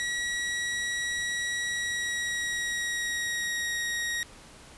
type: tone with pitch glide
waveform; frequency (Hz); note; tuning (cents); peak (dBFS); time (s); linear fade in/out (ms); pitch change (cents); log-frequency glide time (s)
sawtooth; 1920 to 1885.9; B6 to A#6; -49 to +20; -25; 0-4.23; 0; -31; 1.67-3.78
effects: pink hiss -50 dBFS RMS until 4.77 s + resampled to 24000 Hz